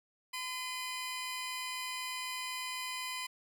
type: tone pair together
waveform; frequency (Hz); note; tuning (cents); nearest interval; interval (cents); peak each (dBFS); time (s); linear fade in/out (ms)
15% pulse; 1018 / 2444; C6 / D#7; -48 / -32; octave + minor third; 1516; -32 / -36; 0.33-3.27; 10
effects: none